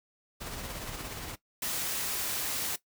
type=noise with tremolo; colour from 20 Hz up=pink; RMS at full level=-38 dBFS; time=0.4-1.36 s; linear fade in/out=20 ms; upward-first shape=sine; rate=17 Hz; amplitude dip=35%
type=noise; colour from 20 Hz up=white; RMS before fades=-33 dBFS; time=1.62-2.76 s; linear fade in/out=5 ms
effects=noise-tail reverb RT60 0.1 s tail -17 dB re dry